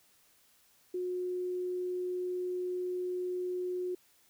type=tone; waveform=sine; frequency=362.2 Hz; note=F#4; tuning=37 cents flat; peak=-32 dBFS; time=0.94-3.95 s; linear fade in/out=5 ms; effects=white hiss -66 dBFS RMS until 4.29 s